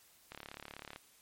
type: click train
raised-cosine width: 0.3 ms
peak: -29 dBFS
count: 24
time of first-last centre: 0.32-0.961 s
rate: 35.9 Hz
effects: white hiss -64 dBFS RMS until 1.21 s + MP3 64 kbps